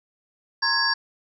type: tone cluster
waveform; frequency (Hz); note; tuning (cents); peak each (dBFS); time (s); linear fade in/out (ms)
sine; 929 / 1057 / 1667 / 4633 / 5530; A#5 / C6 / G#6 / D8 / F8; -6 / +17 / +6 / -24 / -18; -30 / -30 / -23 / -24 / -27; 0.62-0.94; 10
effects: none